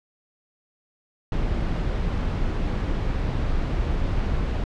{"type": "noise", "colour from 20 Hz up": "brown", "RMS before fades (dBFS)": -24, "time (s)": [1.32, 4.64], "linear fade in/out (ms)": 2, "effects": ["low-pass 4000 Hz 12 dB/octave"]}